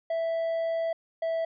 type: tone pair in turn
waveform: triangle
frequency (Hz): 659.3 / 656.3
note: E5 / E5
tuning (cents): 0 / -8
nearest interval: unison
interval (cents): 8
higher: first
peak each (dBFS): -24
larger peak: neither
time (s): 0.1-0.93 / 1.22-1.45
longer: first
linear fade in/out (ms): 5
effects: resampled to 11025 Hz